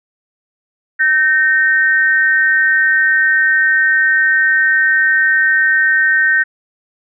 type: tone pair together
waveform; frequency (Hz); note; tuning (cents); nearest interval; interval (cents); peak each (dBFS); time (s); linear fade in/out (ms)
sine; 1544 / 1843.6; G6 / A#6; -27 / -20; minor third; 307; -12; 0.99-6.44; 20
effects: none